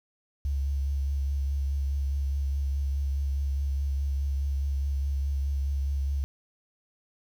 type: tone with vibrato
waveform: sine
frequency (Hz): 69.3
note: C#2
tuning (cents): 0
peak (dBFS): -25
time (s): 0.45-6.24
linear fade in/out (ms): 0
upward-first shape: triangle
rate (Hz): 4.8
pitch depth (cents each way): 32
effects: 9-bit